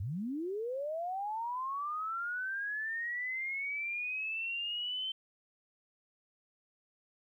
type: linear sweep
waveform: sine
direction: up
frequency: 83.3 to 3100 Hz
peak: -34 dBFS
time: 0-5.12 s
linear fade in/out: 5 ms
effects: 12-bit